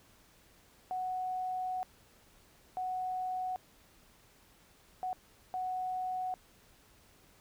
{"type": "tone bursts at uneven times", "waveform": "sine", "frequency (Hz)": 740, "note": "F#5", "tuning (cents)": 0, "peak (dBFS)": -33, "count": 4, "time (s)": [[0.91, 1.83], [2.77, 3.56], [5.03, 5.13], [5.54, 6.34]], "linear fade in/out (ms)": 0, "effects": ["pink hiss -63 dBFS RMS until 7.4 s"]}